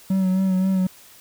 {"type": "tone with vibrato", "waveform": "triangle", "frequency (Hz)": 188.4, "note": "F#3", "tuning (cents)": 32, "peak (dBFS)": -15, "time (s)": [0.1, 0.87], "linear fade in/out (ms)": 5, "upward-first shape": "sine", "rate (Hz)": 3.8, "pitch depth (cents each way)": 30, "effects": ["white hiss -48 dBFS RMS until 1.2 s"]}